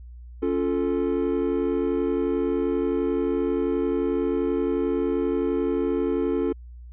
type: chord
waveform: triangle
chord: Db augmented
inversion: none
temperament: equal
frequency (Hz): 277.2 / 349.2 / 440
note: Db4 / F4 / A4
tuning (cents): 0 / 0 / 0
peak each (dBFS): -24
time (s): 0.42-6.53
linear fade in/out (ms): 10
effects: added 60 Hz sine -39 dBFS peak until 6.92 s + resampled to 8000 Hz